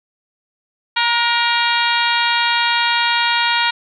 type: harmonic tone with a mistuned harmonic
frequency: 470 Hz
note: A#4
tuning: 14 cents sharp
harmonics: 2 / 3 / 4 / 5 / 6 / 7 / 8 / 9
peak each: -19 / -21 / -22 / -23 / -24 / -24 / -25 / -26 dBFS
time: 0.96-3.71 s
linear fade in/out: 10 ms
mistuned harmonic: 3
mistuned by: +30 cents
effects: none